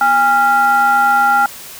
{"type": "ring-modulated tone", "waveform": "triangle", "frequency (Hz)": 285.9, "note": "D4", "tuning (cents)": -46, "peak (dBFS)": -4, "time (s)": [0.01, 1.46], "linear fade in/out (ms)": 2, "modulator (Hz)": 1100, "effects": ["white hiss -33 dBFS RMS until 1.79 s"]}